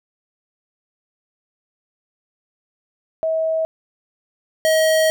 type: tone pair in turn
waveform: sine / square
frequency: 643 / 634.5 Hz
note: E5 / D#5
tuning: -43 / +34 cents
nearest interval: unison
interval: 23 cents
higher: first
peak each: -17 / -14 dBFS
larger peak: second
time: 3.23-3.65 / 4.65-5.1 s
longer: second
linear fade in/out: 0 ms
effects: none